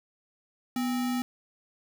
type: tone with sample-and-hold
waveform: sine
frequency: 246.9 Hz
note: B3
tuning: in tune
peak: -26 dBFS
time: 0.76-1.22 s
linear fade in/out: 2 ms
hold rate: 1050 Hz
effects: none